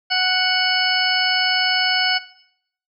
harmonic tone, 740 Hz, F#5, in tune, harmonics 1 / 2 / 3 / 4 / 6 / 7, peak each -24 / -23 / -25 / -23 / -22 / -24 dBFS, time 0.1-2.19 s, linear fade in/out 20 ms, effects noise-tail reverb RT60 0.7 s tail -17 dB re dry

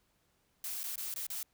blue noise with dropouts, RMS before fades -39 dBFS, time 0.64-1.43 s, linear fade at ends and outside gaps 2 ms, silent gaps 0.833-0.839 / 0.958-0.978 / 1.141-1.16 / 1.267-1.301 s, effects pink hiss -74 dBFS RMS until 1.53 s

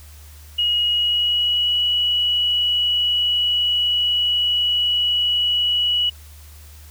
sine tone with pitch glide, 2893 to 2932 Hz, F#7 to F#7, -40 to -16 cents, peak -16 dBFS, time 0.58-6.1 s, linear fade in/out 10 ms, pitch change +24 cents, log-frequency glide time 0.86-1.79 s, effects added 75 Hz sine -40 dBFS peak until 6.9 s + white hiss -48 dBFS RMS until 6.9 s

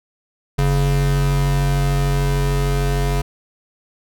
square tone pair together, 46.72 / 140 Hz, F#1 / C#3, +18 / +18 cents, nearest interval octave + perfect fifth, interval 1900 cents, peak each -19 dBFS, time 0.58-3.22 s, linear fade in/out 10 ms, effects none

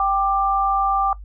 sine tone pair together, 784 / 1184.1 Hz, G5 / D6, 0 / +14 cents, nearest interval perfect fifth, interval 714 cents, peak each -19 dBFS, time 0-1.13 s, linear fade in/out 2 ms, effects noise-tail reverb RT60 0.1 s tail -18 dB re dry + added 50 Hz sine -34 dBFS peak until 1.24 s

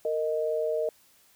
sine tone pair together, 461.1 / 622.3 Hz, A#4 / D#5, -19 / 0 cents, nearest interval perfect fourth, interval 519 cents, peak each -28 dBFS, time 0.05-0.89 s, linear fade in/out 2 ms, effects white hiss -61 dBFS RMS until 1.35 s

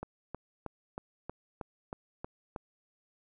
click train, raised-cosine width 1 ms, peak -24 dBFS, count 9, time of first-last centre 0.03-2.562 s, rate 3.16 Hz, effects none

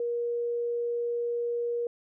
sine tone, 474.8 Hz, A#4, 32 cents sharp, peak -27 dBFS, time 0-1.87 s, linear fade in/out 2 ms, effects none

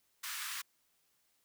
pink high-pass noise, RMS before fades -41 dBFS, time 0.23-0.62 s, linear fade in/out 10 ms, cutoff 1100 Hz, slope 48 dB/octave, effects white hiss -75 dBFS RMS until 1.44 s

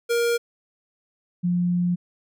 square / sine tone pair in turn, 470.6 / 176.59 Hz, A#4 / F3, +16 / +19 cents, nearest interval octave + perfect fourth, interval 1697 cents, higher first, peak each -20 / -19 dBFS, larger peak second, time 0.09-0.38 / 1.43-1.96 s, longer second, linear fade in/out 20 ms, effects none

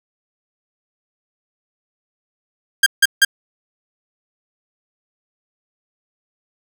sawtooth tone bursts, 1602 Hz, G6, 37 cents sharp, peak -4 dBFS, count 3, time 2.83-3.249 s, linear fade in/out 5 ms, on 33 ms, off 160 ms, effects none

